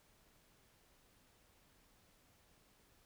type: silence
effects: pink hiss -70 dBFS RMS until 3.05 s